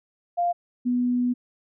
sine tone pair in turn, 698 / 246.2 Hz, F5 / B3, -1 / -5 cents, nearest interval octave + tritone, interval 1804 cents, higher first, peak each -20 dBFS, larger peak neither, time 0.37-0.53 / 0.85-1.34 s, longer second, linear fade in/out 20 ms, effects none

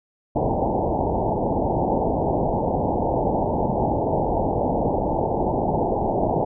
white low-pass noise, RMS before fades -22 dBFS, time 0.35-6.45 s, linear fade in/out 10 ms, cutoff 900 Hz, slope 96 dB/octave, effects none

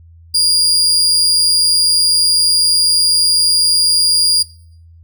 35% pulse tone with amplitude modulation, 4824 Hz, D8, 46 cents sharp, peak -7 dBFS, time 0.34-4.43 s, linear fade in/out 10 ms, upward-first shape sine, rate 168 Hz, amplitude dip 40%, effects noise-tail reverb RT60 0.6 s tail -21 dB re dry + added 83 Hz sine -39 dBFS peak until 5.03 s

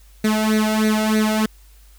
sawtooth tone with flanger, 216.2 Hz, A3, 30 cents flat, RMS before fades -18 dBFS, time 0.24-1.46 s, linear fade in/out 5 ms, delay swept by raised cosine 0.48 to 1.47 ms, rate 3.2 Hz, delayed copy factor +0.85, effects added 50 Hz sine -45 dBFS peak until 1.98 s + white hiss -55 dBFS RMS until 1.98 s

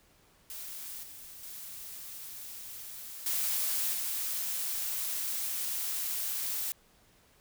blue noise with level steps, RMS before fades -42 / -48 / -44 / -31 / -34 dBFS, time 0.5-6.72 s, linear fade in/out 0 ms, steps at 1.03 / 1.43 / 3.26 / 3.93 s, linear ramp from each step 2 ms, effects pink hiss -64 dBFS RMS until 7.4 s

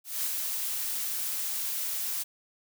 blue noise with ADSR envelope, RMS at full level -29 dBFS, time 0.04-2.24 s, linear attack 200 ms, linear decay 45 ms, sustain -3 dB, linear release 19 ms, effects none

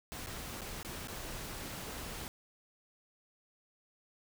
pink noise with dropouts, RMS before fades -43 dBFS, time 0.12-2.28 s, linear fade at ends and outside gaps 0 ms, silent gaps 0.262-0.27 / 0.609-0.617 / 0.829-0.848 / 1.073-1.083 s, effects none

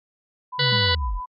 sine tone with tremolo, 1000 Hz, B5, 21 cents sharp, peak -28 dBFS, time 0.52-1.26 s, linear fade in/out 10 ms, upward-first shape sine, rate 6.1 Hz, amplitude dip 80%
sine linear sweep, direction down, 146.83 to 35.17 Hz, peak -22 dBFS, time 0.58-1.21 s, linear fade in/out 50 ms
harmonic tone, 493.9 Hz, B4, in tune, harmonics 1 / 2 / 3 / 4 / 6 / 7 / 8 / 9 / 10, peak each -28 / -30 / -28 / -26 / -25 / -29 / -25 / -26 / -37 dBFS, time 0.59-0.95 s, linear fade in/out 5 ms
sine tone with exponential decay, 200.3 Hz, G3, 38 cents sharp, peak -26 dBFS, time 0.72-1.23 s, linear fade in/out 2 ms, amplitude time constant 110 ms
effects MP3 64 kbps

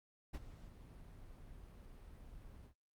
brown noise with ADSR envelope, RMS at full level -41 dBFS, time 0.33-2.74 s, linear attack 18 ms, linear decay 39 ms, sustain -14 dB, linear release 90 ms, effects noise-tail reverb RT60 0.1 s tail -23 dB re dry + Opus 48 kbps

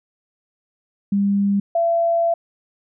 sine tone pair in turn, 200.1 / 675 Hz, G3 / E5, +36 / +41 cents, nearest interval octave + major sixth, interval 2105 cents, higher second, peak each -15 / -15 dBFS, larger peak neither, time 1.12-1.6 / 1.75-2.34 s, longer second, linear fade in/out 5 ms, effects none

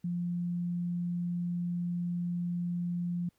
sine tone, 174.61 Hz, F3, in tune, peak -30 dBFS, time 0.04-3.29 s, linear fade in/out 5 ms, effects pink hiss -74 dBFS RMS until 3.38 s + high-pass 60 Hz 12 dB/octave

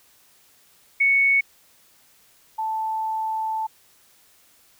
sine tone pair in turn, 2217 / 879.8 Hz, C#7 / A5, 0 / 0 cents, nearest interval octave + major third, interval 1600 cents, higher first, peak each -15 / -23 dBFS, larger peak first, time 1-1.41 / 2.58-3.67 s, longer second, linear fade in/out 10 ms, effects white hiss -57 dBFS RMS until 4.79 s

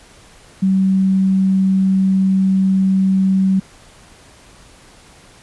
sine tone, 190.9 Hz, G3, 46 cents flat, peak -11 dBFS, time 0.62-3.6 s, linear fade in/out 10 ms, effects pink hiss -45 dBFS RMS until 5.42 s + resampled to 24000 Hz

